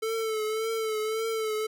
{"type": "tone with vibrato", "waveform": "square", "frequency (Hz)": 440, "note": "A4", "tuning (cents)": 0, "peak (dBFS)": -28, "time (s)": [0.02, 1.67], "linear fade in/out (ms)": 10, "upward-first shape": "triangle", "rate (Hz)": 1.8, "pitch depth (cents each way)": 49, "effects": []}